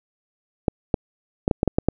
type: clicks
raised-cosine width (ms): 2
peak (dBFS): -4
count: 8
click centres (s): 0.682 / 0.942 / 1.479 / 1.512 / 1.631 / 1.677 / 1.785 / 1.886
effects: none